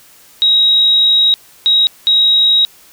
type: tone bursts at uneven times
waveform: sine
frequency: 3812 Hz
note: A#7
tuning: 38 cents sharp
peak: -7 dBFS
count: 3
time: 0.42-1.34 / 1.66-1.87 / 2.07-2.65 s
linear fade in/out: 0 ms
effects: white hiss -44 dBFS RMS until 2.92 s